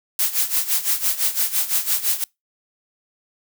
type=noise with tremolo; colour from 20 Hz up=blue; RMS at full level=-18 dBFS; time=0.19-2.24 s; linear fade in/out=2 ms; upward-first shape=sine; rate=5.9 Hz; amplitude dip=80%; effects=noise-tail reverb RT60 0.2 s tail -26 dB re dry